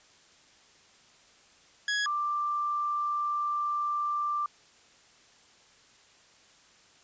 sawtooth / sine tone pair in turn, 1670 / 1180.9 Hz, G#6 / D6, +9 / +9 cents, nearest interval tritone, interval 600 cents, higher first, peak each -23 / -27 dBFS, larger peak first, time 1.88-2.06 / 2.06-4.46 s, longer second, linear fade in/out 2 ms, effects white hiss -59 dBFS RMS until 7.03 s + resampled to 16000 Hz

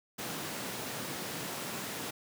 pink high-pass noise, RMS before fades -39 dBFS, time 0.18-2.11 s, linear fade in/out 10 ms, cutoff 130 Hz, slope 24 dB/octave, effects none

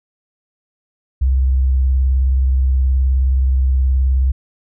sine tone with vibrato, 65.41 Hz, C2, in tune, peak -11 dBFS, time 1.21-4.32 s, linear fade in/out 10 ms, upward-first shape triangle, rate 19 Hz, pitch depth 76 cents each way, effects none

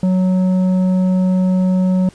sine tone with tanh clipping, 185 Hz, F#3, in tune, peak -13 dBFS, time 0.03-2.09 s, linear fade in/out 2 ms, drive 8 dB, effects pink hiss -46 dBFS RMS until 2.14 s + resampled to 22050 Hz

